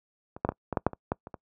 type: clicks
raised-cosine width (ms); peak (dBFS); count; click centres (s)
1; -26 / -10 / -11 / -29 / -16 / -10 / -7 / -24 / -12 / -26 / -24; 11; 0.365 / 0.449 / 0.49 / 0.52 / 0.727 / 0.772 / 0.866 / 0.933 / 1.119 / 1.271 / 1.342
effects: noise-tail reverb RT60 0.1 s tail -25 dB re dry + high-pass 60 Hz 12 dB/octave